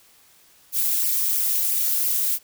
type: noise with flanger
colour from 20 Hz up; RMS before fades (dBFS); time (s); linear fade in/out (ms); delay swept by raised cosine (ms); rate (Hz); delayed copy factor
violet; -22; 0.72-2.39; 50; 0.37 to 4.87; 3; +1
effects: white hiss -55 dBFS RMS until 2.43 s